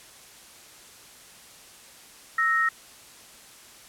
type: tone pair together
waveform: sine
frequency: 1312.3 / 1864.7 Hz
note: E6 / A#6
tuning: -8 / 0 cents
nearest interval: tritone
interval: 608 cents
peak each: -24 / -22 dBFS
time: 2.38-2.69 s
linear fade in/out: 5 ms
effects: white hiss -49 dBFS RMS until 3.88 s + low-pass 11000 Hz 12 dB/octave